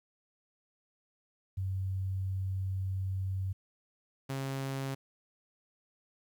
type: tone pair in turn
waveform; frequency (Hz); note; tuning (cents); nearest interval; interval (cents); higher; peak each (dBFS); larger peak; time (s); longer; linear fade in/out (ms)
sine / sawtooth; 95.1 / 135.39; F#2 / C#3; +48 / -40; tritone; 612; second; -31 / -30; second; 1.57-3.53 / 4.29-4.95; first; 10
effects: 11-bit